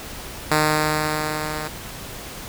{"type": "tone with level ramp", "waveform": "5% pulse", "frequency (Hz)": 153.3, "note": "D#3", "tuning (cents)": -25, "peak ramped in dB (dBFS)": [-4, -16], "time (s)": [0.51, 1.68], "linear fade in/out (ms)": 5, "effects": ["pink hiss -35 dBFS RMS until 2.48 s"]}